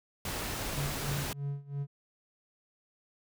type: noise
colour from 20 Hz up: pink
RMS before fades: -36 dBFS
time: 0.25-1.33 s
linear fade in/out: 2 ms
type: tone with tremolo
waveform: triangle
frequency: 141.3 Hz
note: C#3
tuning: 34 cents sharp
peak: -29 dBFS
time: 0.73-1.87 s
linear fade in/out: 50 ms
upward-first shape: sine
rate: 3 Hz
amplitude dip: 90%
effects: none